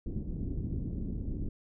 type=low-pass noise; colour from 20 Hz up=pink; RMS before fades=-35 dBFS; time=0.06-1.49 s; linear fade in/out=5 ms; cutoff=300 Hz; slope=24 dB/octave; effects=none